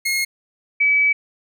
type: tone pair in turn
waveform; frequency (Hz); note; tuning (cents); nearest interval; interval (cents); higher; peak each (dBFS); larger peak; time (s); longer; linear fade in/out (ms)
sawtooth / sine; 2154 / 2289; C7 / D7; +50 / -45; minor second; 105; second; -15 / -13; second; 0.05-0.25 / 0.8-1.13; second; 10
effects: none